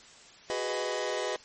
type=chord; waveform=sawtooth; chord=G# minor seventh; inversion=third; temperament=just; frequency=373.8 / 415.3 / 498.4 / 623 Hz; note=F#4 / G#4 / B4 / D#5; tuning=+18 / 0 / +16 / +2 cents; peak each=-33 / -32 / -30 / -31 dBFS; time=0.5-1.36 s; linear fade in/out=0 ms; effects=white hiss -53 dBFS RMS until 1.44 s + MP3 32 kbps